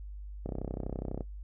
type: click train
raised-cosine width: 2 ms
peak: -22 dBFS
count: 25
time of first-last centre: 0.46-1.208 s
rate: 32.1 Hz
effects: noise-tail reverb RT60 0.1 s tail -17 dB re dry + added 50 Hz sine -40 dBFS peak until 1.43 s